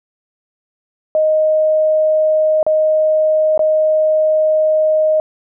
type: tone with dropouts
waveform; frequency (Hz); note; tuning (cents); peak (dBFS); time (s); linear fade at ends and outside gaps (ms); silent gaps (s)
sine; 622.3; D#5; 0; -10; 1.15-5.2; 1; 2.629-2.665 / 3.577-3.593
effects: none